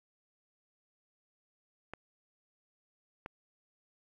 clicks, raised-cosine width 0.5 ms, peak -26 dBFS, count 2, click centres 1.936 / 3.261 s, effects 10-bit

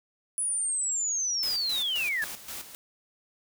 sine linear sweep, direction down, 9980 to 1641 Hz, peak -26 dBFS, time 0.38-2.24 s, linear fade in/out 0 ms
white noise with tremolo, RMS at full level -38 dBFS, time 1.43-2.75 s, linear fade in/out 0 ms, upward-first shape square, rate 3.8 Hz, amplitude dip 65%
effects none

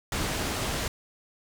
pink low-pass noise, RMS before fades -30 dBFS, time 0.12-0.88 s, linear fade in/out 2 ms, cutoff 9800 Hz, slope 12 dB/octave, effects none

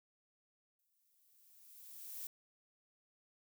violet noise with exponential growth, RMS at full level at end -44 dBFS, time 0.79-2.27 s, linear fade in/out 2 ms, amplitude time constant 320 ms, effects none

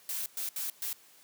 blue noise bursts at uneven times, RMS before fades -35 dBFS, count 4, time 0.09-0.26 / 0.37-0.49 / 0.56-0.7 / 0.82-0.93 s, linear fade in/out 2 ms, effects white hiss -59 dBFS RMS until 1.23 s + high-pass 150 Hz 12 dB/octave

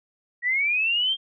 sine linear sweep, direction up, 1898 to 3216 Hz, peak -20 dBFS, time 0.42-1.17 s, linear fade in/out 50 ms, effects none

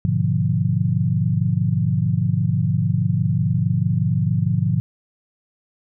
sine chord, G# diminished seventh, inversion none, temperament equal with one note detuned, 103.83 / 123.47 / 148.37 / 174.61 Hz, G#2 / B2 / D3 / F3, 0 / 0 / +18 / 0 cents, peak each -22 dBFS, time 0.05-4.8 s, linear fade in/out 0 ms, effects none

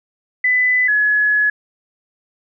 sine tone pair in turn, 2000 / 1694.5 Hz, B6 / G#6, +21 / +34 cents, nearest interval minor third, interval 287 cents, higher first, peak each -12 dBFS, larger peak neither, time 0.44-0.88 / 0.88-1.5 s, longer second, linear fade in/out 5 ms, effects none

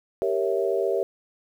sine chord, G diminished seventh, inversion none, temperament equal, 392 / 466.2 / 554.4 / 659.3 Hz, G4 / Bb4 / Db5 / Fb5, 0 / 0 / 0 / 0 cents, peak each -25 / -27 / -28 / -29 dBFS, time 0.22-1.03 s, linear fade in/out 0 ms, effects 9-bit

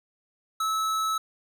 sine tone with hard clipping, 1300 Hz, E6, 24 cents flat, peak -26 dBFS, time 0.6-1.18 s, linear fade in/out 5 ms, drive 17 dB, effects none

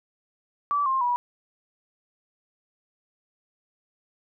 sine tone with pitch steps, 1155 / 1059.1 / 971.2 Hz, D6 / C6 / B5, -29 / +21 / -29 cents, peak -21 dBFS, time 0.71-1.16 s, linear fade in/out 0 ms, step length 150 ms, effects none

